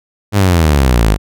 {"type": "exponential sweep", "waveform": "sawtooth", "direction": "down", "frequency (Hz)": [105.7, 49], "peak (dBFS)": -4, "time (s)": [0.32, 1.18], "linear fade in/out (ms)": 50, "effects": []}